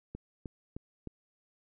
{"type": "click train", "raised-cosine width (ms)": 3, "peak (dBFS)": -27, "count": 4, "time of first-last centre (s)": [0.15, 1.073], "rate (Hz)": 3.25, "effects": []}